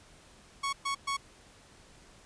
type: tone bursts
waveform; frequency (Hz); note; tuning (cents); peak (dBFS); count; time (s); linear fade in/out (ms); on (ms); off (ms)
sawtooth; 1108.7; C#6; 0; -26; 3; 0.63-1.17; 10; 100; 120
effects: pink hiss -57 dBFS RMS until 2.25 s + resampled to 22050 Hz